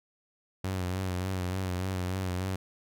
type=tone with vibrato; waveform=sawtooth; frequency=92.5 Hz; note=F#2; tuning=in tune; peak=-26 dBFS; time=0.64-2.56 s; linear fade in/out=5 ms; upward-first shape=sine; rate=3.4 Hz; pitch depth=51 cents each way; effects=none